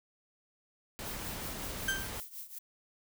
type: noise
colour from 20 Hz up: pink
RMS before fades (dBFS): -41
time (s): 0.99-2.2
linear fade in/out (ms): 0
type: noise with tremolo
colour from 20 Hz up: violet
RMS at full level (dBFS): -42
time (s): 1.05-2.59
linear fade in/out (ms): 10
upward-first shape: triangle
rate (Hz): 5.4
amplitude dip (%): 85
type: tone with exponential decay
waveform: 35% pulse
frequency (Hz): 1568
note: G6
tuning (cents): 0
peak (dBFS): -25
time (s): 1.88-2.18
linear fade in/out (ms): 5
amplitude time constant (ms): 64
effects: none